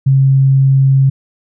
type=tone; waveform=sine; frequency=135.1 Hz; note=C#3; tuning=44 cents flat; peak=-6 dBFS; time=0.06-1.1 s; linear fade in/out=10 ms; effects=none